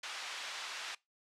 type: band-pass noise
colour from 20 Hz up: white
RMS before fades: -43 dBFS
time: 0.03-0.95 s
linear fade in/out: 5 ms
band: 880 to 4000 Hz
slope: 12 dB/octave
effects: noise-tail reverb RT60 0.2 s tail -22 dB re dry + low-pass 9000 Hz 12 dB/octave